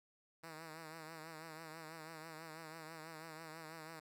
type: tone with vibrato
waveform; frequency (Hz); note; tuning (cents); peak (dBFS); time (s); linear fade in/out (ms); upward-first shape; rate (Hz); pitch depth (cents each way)
5% pulse; 160; D#3; +49; -38; 0.43-4; 10; triangle; 6.1; 72
effects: none